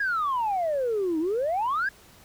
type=exponential two-way sweep; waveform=sine; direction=down then up; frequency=1683 to 305.6 to 1683 Hz; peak=-22 dBFS; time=0-1.89 s; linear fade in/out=5 ms; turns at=1.19 s; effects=tanh soft clip ceiling -20 dBFS + pink hiss -53 dBFS RMS until 2.24 s